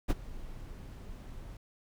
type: noise with ADSR envelope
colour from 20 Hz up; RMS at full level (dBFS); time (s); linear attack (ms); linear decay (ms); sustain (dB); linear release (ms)
brown; -23; 0.08-1.57; 25; 28; -21; 3
effects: none